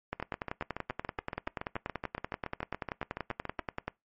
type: two click trains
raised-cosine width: 0.5 ms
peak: -20 / -18 dBFS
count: 25 / 40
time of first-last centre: 0.2-3.595 / 0.13-3.88 s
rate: 7.07 / 10.4 Hz
effects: noise-tail reverb RT60 0.2 s tail -22 dB re dry + MP3 32 kbps